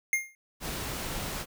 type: tone with exponential decay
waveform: square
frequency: 2123 Hz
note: C7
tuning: 25 cents sharp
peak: -21 dBFS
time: 0.13-0.35 s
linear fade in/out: 1 ms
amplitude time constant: 46 ms
type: noise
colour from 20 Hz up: pink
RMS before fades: -35 dBFS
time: 0.6-1.46 s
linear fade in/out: 50 ms
effects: none